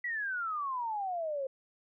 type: exponential sweep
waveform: sine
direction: down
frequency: 1976 to 523.3 Hz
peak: -32 dBFS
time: 0.04-1.47 s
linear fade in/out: 5 ms
effects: none